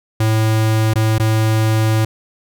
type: tone with dropouts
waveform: square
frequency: 110 Hz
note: A2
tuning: in tune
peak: -13 dBFS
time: 0.2-2.05 s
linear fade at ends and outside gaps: 5 ms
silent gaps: 0.937-0.956 / 1.183-1.197 s
effects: none